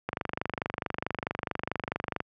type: click train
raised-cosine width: 0.5 ms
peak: -14 dBFS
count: 53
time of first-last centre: 0.09-2.204 s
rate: 24.6 Hz
effects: high-pass 80 Hz 12 dB/octave